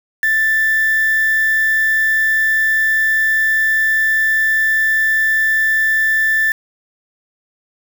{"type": "tone with quantisation", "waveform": "sine", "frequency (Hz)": 1765, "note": "A6", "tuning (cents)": 5, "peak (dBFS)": -12, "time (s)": [0.23, 6.52], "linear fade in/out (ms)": 2, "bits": 4, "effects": []}